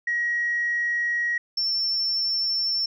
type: tone pair in turn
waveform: sine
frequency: 1900 / 5394 Hz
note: A#6 / E8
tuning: +33 / +39 cents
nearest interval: octave + tritone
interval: 1806 cents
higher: second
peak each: -21 dBFS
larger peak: neither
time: 0.07-1.38 / 1.57-2.86 s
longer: first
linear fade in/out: 5 ms
effects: tanh soft clip ceiling -17 dBFS